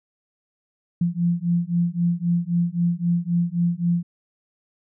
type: beating tone pair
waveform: sine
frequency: 170.7 / 174.5 Hz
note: F3 / F3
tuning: -39 / -1 cents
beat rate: 3.8 Hz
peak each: -22 dBFS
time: 1.01-4.03 s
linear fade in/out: 5 ms
effects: none